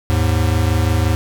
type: tone pair together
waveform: square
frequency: 80 / 105.8 Hz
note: D#2 / G#2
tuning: +49 / +33 cents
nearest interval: perfect fourth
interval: 484 cents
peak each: -17 dBFS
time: 0.1-1.15 s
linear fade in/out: 0 ms
effects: none